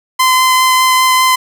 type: tone with vibrato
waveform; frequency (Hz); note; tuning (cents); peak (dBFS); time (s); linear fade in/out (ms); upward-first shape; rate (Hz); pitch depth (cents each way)
sawtooth; 1029; C6; -29; -4; 0.19-1.36; 10; triangle; 5; 10
effects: none